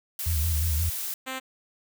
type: noise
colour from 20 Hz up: blue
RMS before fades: -32 dBFS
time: 0.19-1.14 s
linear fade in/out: 2 ms
type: tone with vibrato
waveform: sine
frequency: 79.3 Hz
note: D#2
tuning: 33 cents sharp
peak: -23 dBFS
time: 0.26-0.9 s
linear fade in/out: 10 ms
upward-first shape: square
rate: 5.6 Hz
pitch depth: 78 cents each way
type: tone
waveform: 5% pulse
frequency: 261.6 Hz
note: C4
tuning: in tune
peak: -20 dBFS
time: 1.26-1.4 s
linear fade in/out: 20 ms
effects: none